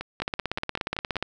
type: two click trains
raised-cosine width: 0.3 ms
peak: -16 / -11 dBFS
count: 7 / 18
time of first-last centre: 0.01-1.157 / 0.22-1.226 s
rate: 5.23 / 16.9 Hz
effects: none